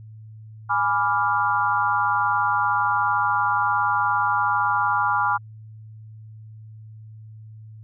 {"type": "chord", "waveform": "sine", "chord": "G# diminished seventh", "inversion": "none", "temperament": "equal", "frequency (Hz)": [830.6, 987.8, 1174.7, 1396.9], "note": ["G#5", "B5", "D6", "F6"], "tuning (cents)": [0, 0, 0, 0], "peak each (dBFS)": -24, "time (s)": [0.69, 5.38], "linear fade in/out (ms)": 20, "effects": ["added 109 Hz sine -39 dBFS peak until 7.83 s"]}